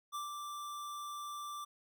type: tone with ADSR envelope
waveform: square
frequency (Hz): 1174.7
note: D6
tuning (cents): 0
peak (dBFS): -38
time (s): 0.12-1.65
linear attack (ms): 31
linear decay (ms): 140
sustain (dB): -4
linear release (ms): 12
effects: none